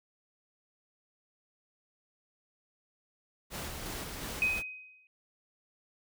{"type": "noise with tremolo", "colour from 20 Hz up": "pink", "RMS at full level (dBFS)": -39, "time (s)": [3.5, 4.63], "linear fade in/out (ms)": 50, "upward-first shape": "square", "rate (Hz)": 2.8, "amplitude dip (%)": 25}
{"type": "tone with exponential decay", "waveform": "sine", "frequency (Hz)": 2516, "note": "D#7", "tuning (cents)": 19, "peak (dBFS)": -23, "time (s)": [4.42, 5.07], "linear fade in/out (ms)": 1, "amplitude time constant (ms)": 140}
{"effects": []}